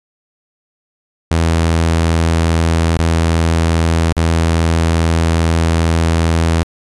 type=tone with dropouts; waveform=sawtooth; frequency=82.41 Hz; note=E2; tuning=in tune; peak=-7 dBFS; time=1.31-6.63 s; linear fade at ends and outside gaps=0 ms; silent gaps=2.972-2.991 / 4.126-4.168 s; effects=resampled to 24000 Hz